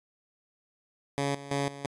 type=tone with tremolo; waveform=10% pulse; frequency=140.6 Hz; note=C#3; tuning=25 cents sharp; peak=-19 dBFS; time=1.18-1.86 s; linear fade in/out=0 ms; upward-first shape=square; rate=3 Hz; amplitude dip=80%; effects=resampled to 24000 Hz